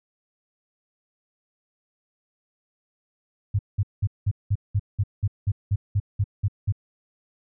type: tone bursts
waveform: sine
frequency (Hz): 100.9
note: G#2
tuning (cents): -49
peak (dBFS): -18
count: 14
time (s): 3.54-6.724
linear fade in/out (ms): 10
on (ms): 51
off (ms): 190
effects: none